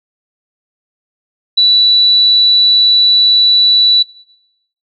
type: tone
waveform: sine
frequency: 3951 Hz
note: B7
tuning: in tune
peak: -5 dBFS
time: 1.57-4.03 s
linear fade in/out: 10 ms
effects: noise-tail reverb RT60 0.8 s tail -21 dB re dry